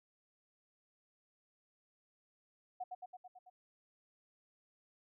sine tone with echo, 733 Hz, F#5, 16 cents flat, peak -38 dBFS, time 2.8-2.84 s, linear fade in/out 10 ms, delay 110 ms, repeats 6, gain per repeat -3 dB, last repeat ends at 3.5 s, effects none

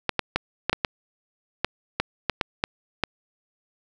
clicks, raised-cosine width 0.3 ms, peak -5 dBFS, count 12, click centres 0.093 / 0.193 / 0.36 / 0.696 / 0.73 / 0.848 / 1.646 / 2 / 2.297 / 2.412 / 2.639 / 3.037 s, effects none

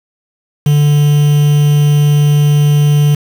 triangle tone with quantisation, 146.83 Hz, D3, in tune, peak -4 dBFS, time 0.66-3.15 s, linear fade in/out 5 ms, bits 4, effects none

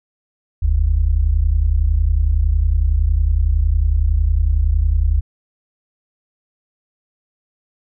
sine tone pair together, 44.81 / 75.7 Hz, F1 / D#2, +45 / -47 cents, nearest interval major sixth, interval 908 cents, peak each -15 dBFS, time 0.62-5.21 s, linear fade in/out 10 ms, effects none

